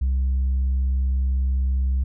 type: tone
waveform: sine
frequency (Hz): 65.41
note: C2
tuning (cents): 0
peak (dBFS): -16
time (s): 0.01-2.04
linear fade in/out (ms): 10
effects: tanh soft clip ceiling -17 dBFS